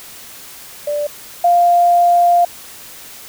sine tone pair in turn, 587.3 / 698.4 Hz, D5 / F5, 0 / 0 cents, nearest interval minor third, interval 300 cents, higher second, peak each -16 / -8 dBFS, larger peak second, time 0.87-1.07 / 1.44-2.45 s, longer second, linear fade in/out 5 ms, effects white hiss -36 dBFS RMS until 3.28 s

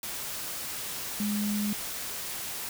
sine tone in noise, 207.7 Hz, G#3, in tune, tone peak -27 dBFS, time 1.2-1.73 s, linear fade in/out 2 ms, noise white, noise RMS -36 dBFS, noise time 0.03-2.69 s, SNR +6 dB, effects none

